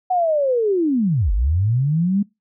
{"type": "linear two-way sweep", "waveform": "sine", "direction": "down then up", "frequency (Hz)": [750, 43.61, 208.2], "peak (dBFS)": -15, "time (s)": [0.1, 2.23], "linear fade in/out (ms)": 10, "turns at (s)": 1.32, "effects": ["noise-tail reverb RT60 0.2 s tail -22 dB re dry"]}